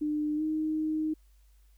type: tone with pitch glide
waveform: sine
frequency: 300.6 to 311.2 Hz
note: D4 to D#4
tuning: +40 to 0 cents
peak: -27 dBFS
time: 0.01-1.14 s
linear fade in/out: 10 ms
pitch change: +60 cents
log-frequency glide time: 0.36-0.42 s
effects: added 50 Hz sine -57 dBFS peak until 1.77 s + white hiss -72 dBFS RMS until 1.77 s